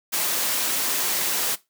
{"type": "noise", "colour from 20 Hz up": "white", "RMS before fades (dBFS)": -24, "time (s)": [0.12, 1.56], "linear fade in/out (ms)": 20, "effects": ["noise-tail reverb RT60 0.2 s tail -18 dB re dry", "high-pass 200 Hz 12 dB/octave"]}